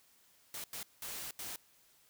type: noise bursts at uneven times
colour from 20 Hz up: white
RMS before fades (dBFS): -43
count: 4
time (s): 0.54-0.64 / 0.73-0.83 / 1.02-1.31 / 1.39-1.56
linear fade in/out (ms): 2
effects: white hiss -67 dBFS RMS until 2.09 s